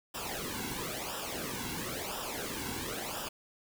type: noise with flanger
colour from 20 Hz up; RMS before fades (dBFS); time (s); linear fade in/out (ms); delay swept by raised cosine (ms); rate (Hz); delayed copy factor
pink; -38; 0.14-3.29; 10; 0.46 to 1.66; 0.98; -0.75
effects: none